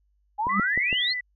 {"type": "exponential sweep", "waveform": "sine", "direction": "up", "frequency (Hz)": [806, 4435], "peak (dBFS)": -23, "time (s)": [0.38, 1.14], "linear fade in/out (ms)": 20}
{"type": "tone with exponential growth", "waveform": "sine", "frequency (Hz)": 198, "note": "G3", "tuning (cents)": 18, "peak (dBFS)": -19, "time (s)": [0.45, 0.6], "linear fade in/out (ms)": 5, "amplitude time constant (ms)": 32}
{"type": "clicks", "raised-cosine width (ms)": 2, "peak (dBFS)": -20, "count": 4, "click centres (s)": [0.469, 0.597, 0.776, 0.928]}
{"type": "tone with vibrato", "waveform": "sine", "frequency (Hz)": 1975.5, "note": "B6", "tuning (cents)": 0, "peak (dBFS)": -27, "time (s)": [0.49, 1.21], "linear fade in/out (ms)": 10, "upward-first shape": "sine", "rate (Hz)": 5, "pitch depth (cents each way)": 20}
{"effects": ["added 50 Hz sine -64 dBFS peak until 1.35 s"]}